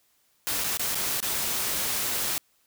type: noise with dropouts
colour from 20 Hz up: white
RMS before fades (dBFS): -28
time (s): 0.47-2.38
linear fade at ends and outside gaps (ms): 0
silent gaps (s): 0.638-0.643 / 0.772-0.795 / 0.946-0.954 / 1.203-1.227
effects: white hiss -67 dBFS RMS until 2.66 s